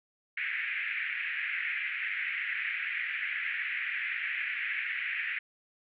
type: band-pass noise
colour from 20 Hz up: white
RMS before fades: -34 dBFS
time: 0.37-5.39 s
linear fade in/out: 5 ms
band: 1700 to 2400 Hz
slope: 48 dB/octave
effects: none